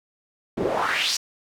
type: noise with band-pass filter sweep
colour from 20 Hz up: pink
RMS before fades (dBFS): -24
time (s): 0.57-1.17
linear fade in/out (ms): 5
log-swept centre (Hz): 280 to 6100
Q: 3.1
effects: none